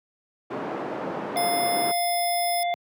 pink band-pass noise, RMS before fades -31 dBFS, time 0.5-1.92 s, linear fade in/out 10 ms, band 240 to 1000 Hz, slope 12 dB/octave
harmonic tone, 698.5 Hz, F5, in tune, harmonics 1 / 3 / 5, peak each -23 / -33 / -37 dBFS, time 1.36-2.74 s, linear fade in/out 0 ms
5% pulse tone, 5150 Hz, E8, 41 cents flat, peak -23 dBFS, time 1.37-2.63 s, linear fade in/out 0 ms
effects high-pass 150 Hz 12 dB/octave

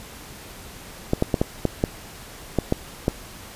clicks, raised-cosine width 2 ms, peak -5 dBFS, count 9, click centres 1.134 / 1.224 / 1.342 / 1.415 / 1.653 / 1.839 / 2.587 / 2.724 / 3.081 s, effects pink hiss -41 dBFS RMS until 3.55 s + resampled to 32000 Hz

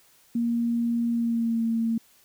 sine tone with pitch glide, 234.6 to 227.9 Hz, A#3 to A#3, +11 to -39 cents, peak -22 dBFS, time 0.35-1.98 s, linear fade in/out 5 ms, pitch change -50 cents, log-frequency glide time 1.11-1.64 s, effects white hiss -59 dBFS RMS until 2.24 s

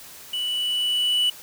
triangle tone with level ramp, 2960 Hz, F#7, in tune, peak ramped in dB -23 to -16 dBFS, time 0.33-1.3 s, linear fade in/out 5 ms, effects white hiss -43 dBFS RMS until 1.42 s

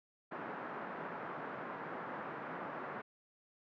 white band-pass noise, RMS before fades -44 dBFS, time 0.31-3.02 s, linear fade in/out 10 ms, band 150 to 1500 Hz, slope 24 dB/octave, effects none

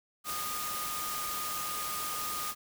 sine tone in noise, 1229 Hz, D#6, 22 cents flat, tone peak -37 dBFS, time 0.24-2.55 s, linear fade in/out 50 ms, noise white, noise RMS -37 dBFS, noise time 0.24-2.55 s, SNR -3 dB, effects none

